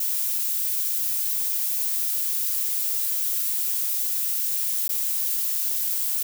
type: noise with dropouts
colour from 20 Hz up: violet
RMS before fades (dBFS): -25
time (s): 0-6.23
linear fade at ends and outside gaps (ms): 5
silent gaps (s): 4.88-4.891
effects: none